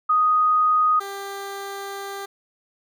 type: tone pair in turn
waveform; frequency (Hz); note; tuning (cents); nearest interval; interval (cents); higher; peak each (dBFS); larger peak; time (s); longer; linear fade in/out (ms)
sine / 15% pulse; 1245 / 396.2; D#6 / G4; +1 / +18; octave + minor sixth; 1983; first; -15 / -24; first; 0.09-1 / 1-2.26; second; 10
effects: none